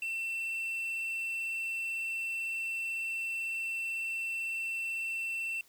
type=tone with quantisation; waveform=triangle; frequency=2691 Hz; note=E7; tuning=35 cents sharp; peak=-31 dBFS; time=0.02-5.61 s; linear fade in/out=2 ms; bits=9; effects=white hiss -63 dBFS RMS until 5.68 s